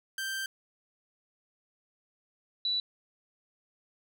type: tone pair in turn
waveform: sawtooth / sine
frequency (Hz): 1568 / 3951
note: G6 / B7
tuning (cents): 0 / 0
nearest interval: octave + major third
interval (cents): 1600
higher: second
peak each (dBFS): -29 / -27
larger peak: second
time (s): 0.18-0.46 / 2.65-2.8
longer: first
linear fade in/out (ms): 2
effects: none